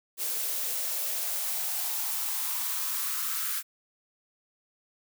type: noise with high-pass filter sweep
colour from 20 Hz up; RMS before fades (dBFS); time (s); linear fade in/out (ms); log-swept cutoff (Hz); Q
blue; -31; 0.17-3.63; 50; 420 to 1400; 3.7
effects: none